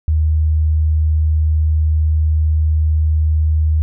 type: tone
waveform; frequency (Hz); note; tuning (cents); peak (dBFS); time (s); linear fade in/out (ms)
sine; 77.78; D#2; 0; -11; 0.08-3.82; 0
effects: none